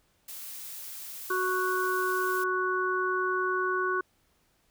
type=noise; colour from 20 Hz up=blue; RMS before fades=-41 dBFS; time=0.28-2.44 s; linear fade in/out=5 ms
type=harmonic tone; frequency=370 Hz; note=F#4; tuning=in tune; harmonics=1 / 3 / 4; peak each=-30 / -30 / -30 dBFS; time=1.3-4.01 s; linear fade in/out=5 ms
effects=pink hiss -69 dBFS RMS until 4.7 s